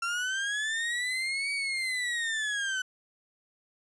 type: linear two-way sweep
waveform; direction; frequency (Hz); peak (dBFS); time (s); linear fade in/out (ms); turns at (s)
35% pulse; up then down; 1357 to 2269 to 1499; -27; 0.02-2.82; 5; 1.52
effects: resampled to 22050 Hz + 11-bit